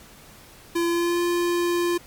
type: tone with pitch glide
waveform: square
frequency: 340.5 to 347.7 Hz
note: F4 to F4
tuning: -44 to -8 cents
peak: -21 dBFS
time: 0.75-1.98 s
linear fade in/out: 10 ms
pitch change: +36 cents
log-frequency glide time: 0.87-1.21 s
effects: pink hiss -48 dBFS RMS until 2.06 s + MP3 96 kbps